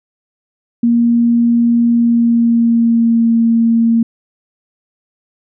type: tone with pitch glide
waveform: sine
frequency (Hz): 235.3 to 229.8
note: A#3 to A#3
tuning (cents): +16 to -25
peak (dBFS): -8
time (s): 0.83-4.03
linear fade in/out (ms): 5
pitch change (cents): -41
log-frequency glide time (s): 1.9-3.33
effects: none